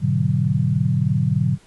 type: chord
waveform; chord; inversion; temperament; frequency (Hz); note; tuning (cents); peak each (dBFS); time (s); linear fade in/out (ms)
sine; G# half-diminished seventh; none; equal; 103.83 / 123.47 / 146.83 / 185; G#2 / B2 / D3 / F#3; 0 / 0 / 0 / 0; -24 / -21 / -20 / -23; 0-1.58; 50
effects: pink hiss -53 dBFS RMS until 1.66 s + resampled to 24000 Hz